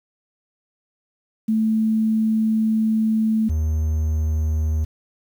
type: tone pair in turn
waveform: sine / triangle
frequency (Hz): 220 / 77.78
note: A3 / D#2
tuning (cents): 0 / 0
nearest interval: octave + tritone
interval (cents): 1800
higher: first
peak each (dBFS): -16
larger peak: neither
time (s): 1.48-3.49 / 3.49-4.85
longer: first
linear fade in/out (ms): 10
effects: 8-bit